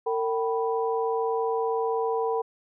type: tone cluster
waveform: sine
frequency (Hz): 455.4 / 771 / 985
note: A#4 / G5 / B5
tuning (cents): -40 / -29 / -5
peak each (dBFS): -25 / -31 / -31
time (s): 0.06-2.42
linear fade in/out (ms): 10
effects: none